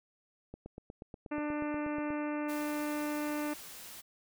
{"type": "click train", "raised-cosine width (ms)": 2, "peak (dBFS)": -31, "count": 14, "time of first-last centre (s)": [0.54, 2.104], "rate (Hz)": 8.31}
{"type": "harmonic tone", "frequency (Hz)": 297.6, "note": "D4", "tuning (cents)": 23, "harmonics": [1, 2, 3, 4, 5, 6, 7, 8, 9], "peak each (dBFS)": [-34, -40, -44, -46, -48, -50, -51, -52, -53], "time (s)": [1.31, 3.54], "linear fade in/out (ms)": 10}
{"type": "noise", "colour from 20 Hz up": "white", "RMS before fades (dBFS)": -48, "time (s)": [2.48, 4.02], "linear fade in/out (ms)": 20}
{"effects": []}